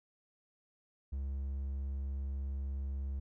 triangle tone, 68.3 Hz, C#2, 25 cents flat, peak -33 dBFS, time 1.12-3.2 s, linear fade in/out 10 ms, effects none

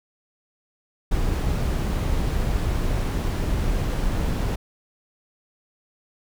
brown noise, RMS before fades -23 dBFS, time 1.11-4.56 s, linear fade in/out 10 ms, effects none

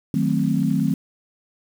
sine chord, D# diminished seventh, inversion none, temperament equal, 155.56 / 185 / 220 / 261.6 Hz, D#3 / F#3 / A3 / C4, 0 / 0 / 0 / 0 cents, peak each -23 dBFS, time 0.14-0.94 s, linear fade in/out 2 ms, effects 7-bit

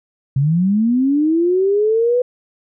sine linear sweep, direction up, 130 to 501 Hz, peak -12 dBFS, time 0.36-2.22 s, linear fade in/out 5 ms, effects none

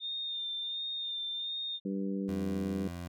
sine tone with vibrato, 3630 Hz, A#7, 47 cents flat, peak -34 dBFS, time 0-1.8 s, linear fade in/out 50 ms, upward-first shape sine, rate 1.4 Hz, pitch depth 27 cents each way
harmonic tone, 97.7 Hz, G2, 5 cents flat, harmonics 2 / 3 / 4 / 5, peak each -33 / -38 / -42 / -43 dBFS, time 1.85-2.88 s, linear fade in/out 5 ms
20% pulse tone, 87.31 Hz, F2, in tune, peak -34 dBFS, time 2.28-3.08 s, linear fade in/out 10 ms
effects none

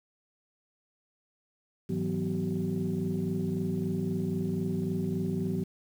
sine tone cluster, 102.4 / 160.8 / 184.6 / 247.7 / 381.8 Hz, G#2 / E3 / F#3 / B3 / G4, -24 / -43 / -4 / +5 / -46 cents, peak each -37 / -33 / -31 / -35 / -35 dBFS, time 1.89-5.64 s, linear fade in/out 10 ms, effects tanh soft clip ceiling -20 dBFS + 9-bit

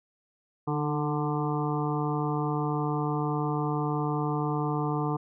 harmonic tone with a mistuned harmonic, 148.2 Hz, D3, 16 cents sharp, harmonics 1 / 2 / 3 / 5 / 6 / 7 / 8, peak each -29 / -32 / -34 / -36 / -37 / -37 / -38 dBFS, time 0.67-5.17 s, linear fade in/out 10 ms, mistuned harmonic 2, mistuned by +34 cents, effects none

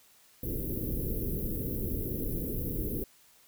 pink band-stop noise, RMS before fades -33 dBFS, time 0.43-3.04 s, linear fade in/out 2 ms, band 480 to 12000 Hz, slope 48 dB/octave, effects white hiss -61 dBFS RMS until 3.47 s

